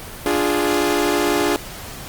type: chord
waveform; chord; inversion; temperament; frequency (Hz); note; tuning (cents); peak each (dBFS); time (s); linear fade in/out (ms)
sawtooth; D diminished; none; equal; 293.7 / 349.2 / 415.3; D4 / F4 / Ab4; 0 / 0 / 0; -17; 0.26-1.56; 0
effects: pink hiss -34 dBFS RMS until 2.08 s + Opus 32 kbps